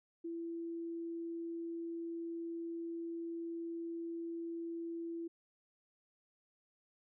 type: tone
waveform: sine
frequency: 334.9 Hz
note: E4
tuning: 27 cents sharp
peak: -39 dBFS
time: 0.24-5.28 s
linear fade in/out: 10 ms
effects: none